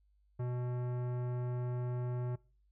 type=tone with tanh clipping; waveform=sine; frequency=123.47 Hz; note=B2; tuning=in tune; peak=-36 dBFS; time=0.39-2.36 s; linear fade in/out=10 ms; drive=17 dB; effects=noise-tail reverb RT60 0.4 s tail -24 dB re dry + added 50 Hz sine -67 dBFS peak until 2.71 s